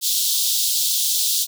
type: high-pass noise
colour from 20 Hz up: pink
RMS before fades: -20 dBFS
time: 0.01-1.47 s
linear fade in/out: 50 ms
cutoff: 3400 Hz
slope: 48 dB/octave
effects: none